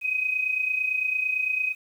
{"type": "tone with amplitude modulation", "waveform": "sine", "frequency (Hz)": 2517, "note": "D#7", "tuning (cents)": 19, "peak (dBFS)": -20, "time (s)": [0.01, 1.75], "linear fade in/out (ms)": 50, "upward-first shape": "sine", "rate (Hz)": 28.9, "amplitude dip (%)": 65, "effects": ["9-bit"]}